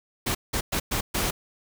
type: noise bursts at uneven times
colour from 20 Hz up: pink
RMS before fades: -26 dBFS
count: 5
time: 0.26-0.35 / 0.53-0.61 / 0.72-0.8 / 0.91-1.01 / 1.14-1.31 s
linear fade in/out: 10 ms
effects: none